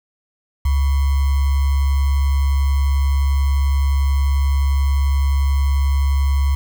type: tone with sample-and-hold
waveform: sine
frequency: 69.3 Hz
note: C#2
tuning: in tune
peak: -13 dBFS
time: 0.65-6.55 s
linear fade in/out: 5 ms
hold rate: 1050 Hz
effects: none